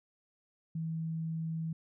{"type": "tone", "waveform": "sine", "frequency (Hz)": 162, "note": "E3", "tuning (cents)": -30, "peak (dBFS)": -33, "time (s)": [0.75, 1.73], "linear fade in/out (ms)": 5, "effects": []}